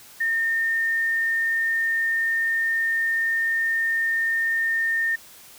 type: tone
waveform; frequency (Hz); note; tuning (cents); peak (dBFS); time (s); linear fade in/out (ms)
sine; 1821; A#6; -41; -20; 0.2-5.16; 10
effects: white hiss -47 dBFS RMS until 5.58 s

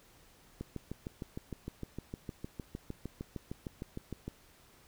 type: click train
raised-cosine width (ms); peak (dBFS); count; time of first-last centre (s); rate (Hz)
3; -26; 25; 0.61-4.28; 6.54
effects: pink hiss -62 dBFS RMS until 4.87 s

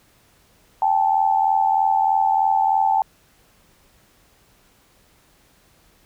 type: tone pair together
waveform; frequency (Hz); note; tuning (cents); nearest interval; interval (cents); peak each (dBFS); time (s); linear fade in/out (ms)
sine; 786.8 / 870; G5 / A5; +6 / -20; major second; 174; -18; 0.82-3.02; 2
effects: pink hiss -57 dBFS RMS until 6.05 s

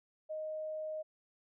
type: tone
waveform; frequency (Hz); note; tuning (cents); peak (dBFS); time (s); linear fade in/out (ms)
sine; 622.3; D#5; 0; -37; 0.29-1.03; 20
effects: none

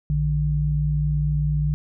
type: tone pair together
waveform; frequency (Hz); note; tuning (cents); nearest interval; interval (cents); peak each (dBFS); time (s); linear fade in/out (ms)
sine; 59.14 / 149.2; A#1 / D3; +26 / +28; octave + major third; 1602; -24 / -20; 0.1-1.74; 0
effects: none

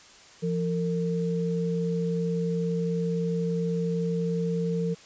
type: tone pair together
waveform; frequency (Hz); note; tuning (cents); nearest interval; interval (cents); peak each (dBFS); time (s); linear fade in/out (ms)
sine; 170.69 / 455.7; F3 / A#4; -39 / -39; octave + perfect fourth; 1700; -26 / -29; 0.42-4.95; 20
effects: white hiss -51 dBFS RMS until 5.05 s + resampled to 16000 Hz

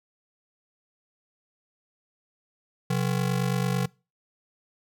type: ring-modulated tone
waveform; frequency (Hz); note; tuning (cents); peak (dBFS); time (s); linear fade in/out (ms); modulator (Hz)
square; 153.9; D#3; -19; -21; 2.9-3.86; 0; 24.5
effects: noise-tail reverb RT60 0.3 s tail -24 dB re dry

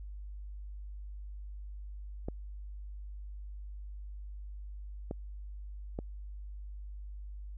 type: clicks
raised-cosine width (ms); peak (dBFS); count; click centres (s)
2; -23; 3; 2.285 / 5.111 / 5.989
effects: added 50 Hz sine -41 dBFS peak until 7.57 s

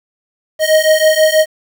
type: beating tone pair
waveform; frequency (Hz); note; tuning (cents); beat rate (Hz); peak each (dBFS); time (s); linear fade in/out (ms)
square; 622.3 / 628.5; D#5 / D#5; 0 / +17; 6.2; -12; 0.59-1.46; 50
effects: 7-bit

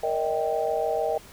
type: chord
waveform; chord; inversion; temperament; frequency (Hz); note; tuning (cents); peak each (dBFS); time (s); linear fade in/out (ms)
sine; Eb major seventh; second; equal with one note detuned; 466.2 / 587.3 / 633.9 / 784; Bb4 / D5 / Eb5 / G5; 0 / 0 / +32 / 0; -28 / -32 / -27 / -29; 0.03-1.18; 5
effects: pink hiss -48 dBFS RMS until 1.32 s

